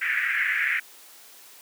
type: band-pass noise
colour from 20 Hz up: white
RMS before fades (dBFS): -25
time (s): 0.01-0.8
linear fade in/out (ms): 10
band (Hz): 1600 to 2200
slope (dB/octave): 48
effects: white hiss -49 dBFS RMS until 1.61 s + high-pass 300 Hz 12 dB/octave